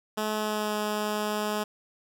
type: tone with pitch glide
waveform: 10% pulse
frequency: 214.3 to 210.9 Hz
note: A3 to G#3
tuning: -45 to +27 cents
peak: -19 dBFS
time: 0.17-1.64 s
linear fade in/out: 10 ms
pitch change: -28 cents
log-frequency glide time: 0.34-0.76 s
effects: none